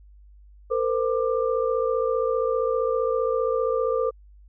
sine tone cluster, 456.8 / 512 / 1187 Hz, A#4 / C5 / D6, -35 / -38 / +18 cents, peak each -24 / -24 / -30 dBFS, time 0.7-4.11 s, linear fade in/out 20 ms, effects added 50 Hz sine -47 dBFS peak until 4.48 s

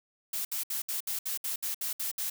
blue noise bursts, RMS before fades -33 dBFS, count 11, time 0.33-2.3 s, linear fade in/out 5 ms, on 120 ms, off 65 ms, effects none

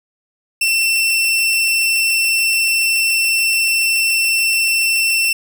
sawtooth tone, 2693 Hz, E7, 36 cents sharp, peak -10 dBFS, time 0.61-5.33 s, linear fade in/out 5 ms, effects none

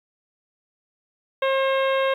harmonic tone, 536 Hz, C5, 42 cents sharp, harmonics 1 / 2 / 3 / 4 / 5 / 6 / 7, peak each -20 / -26 / -30 / -32 / -34 / -36 / -37 dBFS, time 1.42-2.14 s, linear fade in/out 5 ms, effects 9-bit

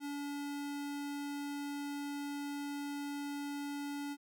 square tone, 286.2 Hz, D4, 45 cents flat, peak -39 dBFS, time 0-4.17 s, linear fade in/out 50 ms, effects none

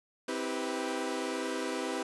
sawtooth chord, C major seventh, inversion none, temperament equal with one note detuned, 261.6 / 323.2 / 392 / 493.9 Hz, C4 / E4 / G4 / B4, 0 / -34 / 0 / 0 cents, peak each -34 dBFS, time 0.28-2.03 s, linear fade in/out 5 ms, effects resampled to 24000 Hz

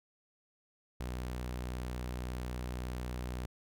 sawtooth tone, 61.8 Hz, B1, 2 cents sharp, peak -33 dBFS, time 1-3.46 s, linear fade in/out 5 ms, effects none

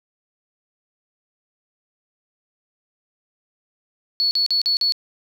sine tone bursts, 4408 Hz, C#8, 11 cents flat, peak -16 dBFS, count 5, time 4.2-4.922 s, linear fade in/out 0 ms, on 110 ms, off 43 ms, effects 7-bit

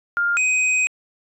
sine / square tone pair in turn, 1404 / 2510 Hz, F6 / D#7, +9 / +15 cents, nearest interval minor seventh, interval 1006 cents, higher second, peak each -17 dBFS, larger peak neither, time 0.17-0.37 / 0.37-0.87 s, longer second, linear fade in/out 0 ms, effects resampled to 24000 Hz

